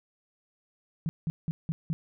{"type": "tone bursts", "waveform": "sine", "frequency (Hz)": 161.2, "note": "E3", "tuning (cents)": -38, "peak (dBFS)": -26, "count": 5, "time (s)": [1.06, 1.93], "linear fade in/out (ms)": 0, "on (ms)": 30, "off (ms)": 180, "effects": []}